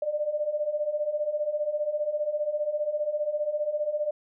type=beating tone pair; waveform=sine; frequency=587.3 / 602.3 Hz; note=D5 / D5; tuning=0 / +44 cents; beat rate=15 Hz; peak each=-31 / -27 dBFS; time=0.02-4.11 s; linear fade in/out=5 ms; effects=none